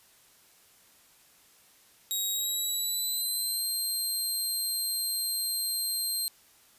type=tone with pitch glide; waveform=10% pulse; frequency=3800 to 4168 Hz; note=A#7 to C8; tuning=+33 to -7 cents; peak=-21 dBFS; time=2.11-6.28 s; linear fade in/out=0 ms; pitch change=+160 cents; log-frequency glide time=2.33-3.64 s; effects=white hiss -60 dBFS RMS until 6.78 s + resampled to 32000 Hz